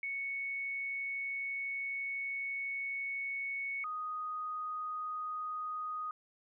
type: tone pair in turn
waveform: sine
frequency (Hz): 2217 / 1244.2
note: C#7 / D#6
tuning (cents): 0 / 0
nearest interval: minor seventh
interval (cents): 1000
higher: first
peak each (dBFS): -35 / -36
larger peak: first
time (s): 0.03-3.84 / 3.84-6.11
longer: first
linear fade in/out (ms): 2
effects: none